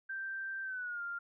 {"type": "tone with pitch glide", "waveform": "sine", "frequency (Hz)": [1568, 1396.9], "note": ["G6", "F6"], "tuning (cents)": [0, 0], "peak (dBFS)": -37, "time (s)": [0.09, 1.19], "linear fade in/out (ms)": 10, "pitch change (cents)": -200, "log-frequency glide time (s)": [0.63, 1.02], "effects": []}